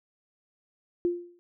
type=tone with exponential decay; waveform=sine; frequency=349.2 Hz; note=F4; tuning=in tune; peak=-20 dBFS; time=1.05-1.39 s; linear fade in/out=0 ms; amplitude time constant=73 ms; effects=none